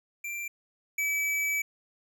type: tone pair in turn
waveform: square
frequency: 2358 / 2296 Hz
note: D7 / D7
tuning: +6 / -40 cents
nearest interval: unison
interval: 46 cents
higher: first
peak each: -34 / -27 dBFS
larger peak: second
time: 0.24-0.48 / 0.98-1.62 s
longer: second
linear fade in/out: 5 ms
effects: none